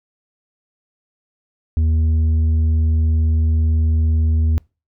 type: tone with tanh clipping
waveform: sine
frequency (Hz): 79.5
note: D#2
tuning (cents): +38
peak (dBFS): -14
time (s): 1.77-4.58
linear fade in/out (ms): 0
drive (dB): 5
effects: noise-tail reverb RT60 0.3 s tail -26 dB re dry